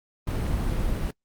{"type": "noise", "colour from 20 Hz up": "brown", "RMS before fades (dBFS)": -26, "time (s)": [0.27, 1.11], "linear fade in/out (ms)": 5, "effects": ["noise-tail reverb RT60 0.1 s tail -26 dB re dry", "Opus 32 kbps"]}